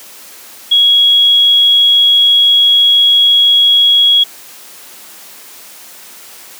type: tone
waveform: sine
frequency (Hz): 3322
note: G#7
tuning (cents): 0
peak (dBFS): -5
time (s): 0.71-4.24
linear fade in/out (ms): 10
effects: white hiss -35 dBFS RMS until 6.59 s + high-pass 200 Hz 12 dB/octave